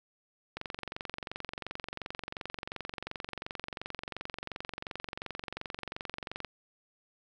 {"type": "click train", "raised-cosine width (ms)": 0.3, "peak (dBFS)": -21, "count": 135, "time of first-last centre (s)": [0.57, 6.447], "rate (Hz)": 22.8, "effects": []}